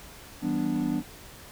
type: chord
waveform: triangle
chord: E minor seventh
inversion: none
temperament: equal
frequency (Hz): 164.81 / 196 / 246.9 / 293.7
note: E3 / G3 / B3 / D4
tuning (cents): 0 / 0 / 0 / 0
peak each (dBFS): -32 / -31 / -27 / -27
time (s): 0.41-1.03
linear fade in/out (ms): 50
effects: pink hiss -47 dBFS RMS until 1.51 s